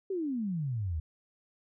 sine exponential sweep, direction down, 400 to 74 Hz, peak -30 dBFS, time 0.1-1 s, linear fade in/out 5 ms, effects none

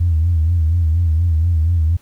sine tone with vibrato, 82.6 Hz, E2, 4 cents sharp, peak -11 dBFS, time 0-1.97 s, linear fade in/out 10 ms, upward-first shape sine, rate 4.2 Hz, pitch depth 97 cents each way, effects tanh soft clip ceiling -7 dBFS + pink hiss -53 dBFS RMS until 2.01 s

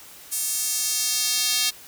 square tone with high-pass filter sweep, 246.9 Hz, B3, in tune, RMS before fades -24 dBFS, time 0.31-1.71 s, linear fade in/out 20 ms, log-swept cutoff 8500 to 3800 Hz, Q 1.3, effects white hiss -45 dBFS RMS until 1.87 s

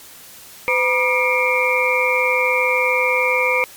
sine tone cluster, 507 / 963 / 1207 / 2160 / 2353 Hz, B4 / B5 / D6 / C#7 / D7, +45 / -44 / +47 / -45 / +3 cents, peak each -20 / -23 / -26 / -20 / -19 dBFS, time 0.68-3.64 s, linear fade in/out 0 ms, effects white hiss -41 dBFS RMS until 3.76 s + MP3 96 kbps

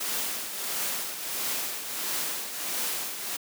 white noise with tremolo, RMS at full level -29 dBFS, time 0-3.37 s, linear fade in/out 10 ms, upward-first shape triangle, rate 1.5 Hz, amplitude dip 60%, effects high-pass 200 Hz 12 dB/octave

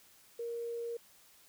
sine tone with quantisation, 468.5 Hz, A#4, 9 cents sharp, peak -36 dBFS, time 0.39-0.97 s, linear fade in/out 5 ms, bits 11, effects white hiss -62 dBFS RMS until 1.48 s

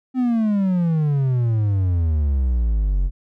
triangle exponential sweep, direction down, 260.9 to 43.16 Hz, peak -14 dBFS, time 0.14-3.11 s, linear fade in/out 50 ms, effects none

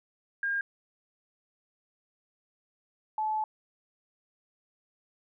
sine tone pair in turn, 1613 / 863.9 Hz, G6 / A5, +49 / -32 cents, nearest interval major seventh, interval 1081 cents, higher first, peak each -27 dBFS, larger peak neither, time 0.43-0.61 / 3.18-3.44 s, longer second, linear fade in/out 2 ms, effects none

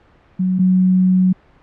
sine tone pair in turn, 185 / 185 Hz, F#3 / F#3, 0 / 0 cents, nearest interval unison, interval 0 cents, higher neither, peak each -14 / -10 dBFS, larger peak second, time 0.39-0.59 / 0.59-1.33 s, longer second, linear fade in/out 10 ms, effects pink hiss -51 dBFS RMS until 1.62 s + low-pass 2000 Hz 12 dB/octave

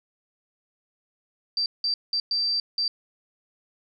sine tone bursts at uneven times, 4679 Hz, D8, 7 cents flat, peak -22 dBFS, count 5, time 1.57-1.66 / 1.84-1.94 / 2.13-2.2 / 2.31-2.6 / 2.78-2.88 s, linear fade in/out 2 ms, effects none

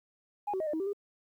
sine tone with pitch steps, 825 / 378.6 / 628 / 598 / 318.5 / 389.3 / 405.1 Hz, G#5 / F#4 / D#5 / D5 / D#4 / G4 / G#4, -12 / +40 / +16 / +31 / +41 / -12 / -43 cents, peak -29 dBFS, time 0.47-0.932 s, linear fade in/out 10 ms, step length 66 ms, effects tanh soft clip ceiling -26 dBFS + 11-bit

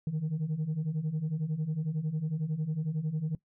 sine beating tone pair, 149.1 / 160.1 Hz, D3 / D#3, +27 / +50 cents, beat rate 11 Hz, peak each -32 / -29 dBFS, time 0.07-3.35 s, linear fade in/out 2 ms, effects noise-tail reverb RT60 0.1 s tail -21 dB re dry + tanh soft clip ceiling -26 dBFS

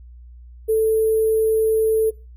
sine tone with sample-and-hold, 440 Hz, A4, in tune, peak -14 dBFS, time 0.68-2.11 s, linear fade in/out 20 ms, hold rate 11025 Hz, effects noise-tail reverb RT60 0.3 s tail -21 dB re dry + added 60 Hz sine -39 dBFS peak until 2.36 s

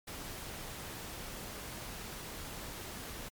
pink noise, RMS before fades -44 dBFS, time 0.07-3.29 s, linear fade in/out 10 ms, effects MP3 96 kbps

